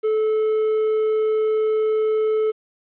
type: tone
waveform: triangle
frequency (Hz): 434.3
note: A4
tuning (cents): -23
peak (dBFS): -15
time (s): 0.03-2.52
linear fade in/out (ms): 20
effects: resampled to 8000 Hz + 9-bit